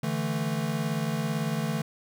square chord, D suspended second, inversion none, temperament equal, 146.83 / 164.81 / 220 Hz, D3 / E3 / A3, 0 / 0 / 0 cents, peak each -32 dBFS, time 0.03-1.82 s, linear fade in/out 5 ms, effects none

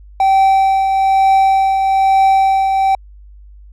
triangle tone with tremolo, 774 Hz, G5, 22 cents flat, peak -5 dBFS, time 0.2-2.95 s, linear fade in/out 2 ms, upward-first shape triangle, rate 1.1 Hz, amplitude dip 45%, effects added 50 Hz sine -36 dBFS peak until 3.72 s

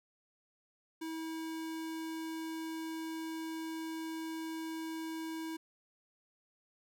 square tone, 322.3 Hz, E4, 39 cents flat, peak -39 dBFS, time 1.01-5.57 s, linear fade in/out 10 ms, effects none

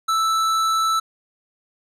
sine tone with hard clipping, 1318.5 Hz, E6, in tune, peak -19 dBFS, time 0.08-1 s, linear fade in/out 10 ms, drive 13 dB, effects none

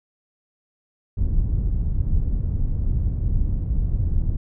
pink low-pass noise, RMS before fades -21 dBFS, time 1.17-4.37 s, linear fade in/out 10 ms, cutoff 100 Hz, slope 12 dB/octave, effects none

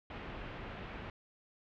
pink low-pass noise, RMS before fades -45 dBFS, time 0.1-1.1 s, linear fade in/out 2 ms, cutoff 2900 Hz, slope 24 dB/octave, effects none

